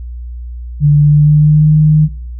sine tone with pitch glide, 146.83 to 153.69 Hz, D3 to D#3, 0 to -21 cents, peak -4 dBFS, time 0.8-2.09 s, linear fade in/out 50 ms, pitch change +79 cents, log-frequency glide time 0.95-1.72 s, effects noise-tail reverb RT60 0.5 s tail -22 dB re dry + added 60 Hz sine -22 dBFS peak until 2.39 s

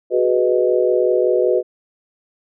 sine chord, G# minor seventh, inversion third, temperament equal, 370 / 415.3 / 493.9 / 622.3 Hz, F#4 / G#4 / B4 / D#5, 0 / 0 / 0 / 0 cents, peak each -17 / -22 / -17 / -21 dBFS, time 0.1-1.63 s, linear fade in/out 50 ms, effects none

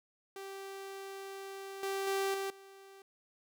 sawtooth tone with level steps, 390.2 Hz, G4, 8 cents flat, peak -39 / -30 / -27 / -31 / -49 dBFS, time 0.36-3.02 s, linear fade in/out 2 ms, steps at 1.83 / 2.07 / 2.34 / 2.5 s, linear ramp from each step 2 ms, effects none

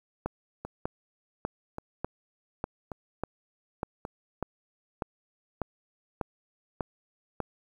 two click trains, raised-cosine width 1 ms, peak -22 / -16 dBFS, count 4 / 13, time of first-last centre 0.65-4.051 / 0.26-7.403 s, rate 0.882 / 1.68 Hz, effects 9-bit

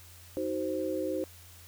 sine chord, C diminished, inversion first, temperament just, 314 / 376.7 / 523.3 Hz, Eb4 / Gb4 / C5, +16 / +31 / 0 cents, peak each -34 / -35 / -33 dBFS, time 0.37-1.24 s, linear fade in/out 0 ms, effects added 87 Hz sine -53 dBFS peak until 1.67 s + white hiss -54 dBFS RMS until 1.67 s

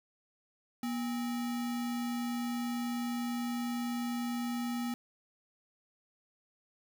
sine tone with sample-and-hold, 240.5 Hz, B3, 46 cents flat, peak -32 dBFS, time 0.83-4.94 s, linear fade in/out 2 ms, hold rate 1050 Hz, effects none

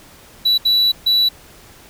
triangle tone bursts at uneven times, 3941 Hz, B7, 4 cents flat, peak -10 dBFS, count 3, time 0.45-0.58 / 0.65-0.92 / 1.06-1.29 s, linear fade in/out 10 ms, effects pink hiss -44 dBFS RMS until 1.89 s

